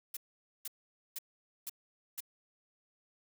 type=noise bursts; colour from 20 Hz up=blue; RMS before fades=-40 dBFS; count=5; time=0.14-2.205 s; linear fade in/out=5 ms; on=29 ms; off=480 ms; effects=none